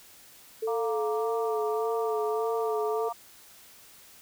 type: tone with vibrato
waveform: sine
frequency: 440 Hz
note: A4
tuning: in tune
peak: -27 dBFS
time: 0.62-3.09 s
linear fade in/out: 10 ms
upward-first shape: sine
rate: 1.7 Hz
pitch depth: 46 cents each way
type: chord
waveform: sine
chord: Bb major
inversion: second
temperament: equal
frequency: 698.5 / 932.3 / 1174.7 Hz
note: F5 / Bb5 / D6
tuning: 0 / 0 / 0 cents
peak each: -34 / -36 / -36 dBFS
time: 0.67-3.13 s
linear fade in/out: 10 ms
effects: white hiss -53 dBFS RMS until 4.21 s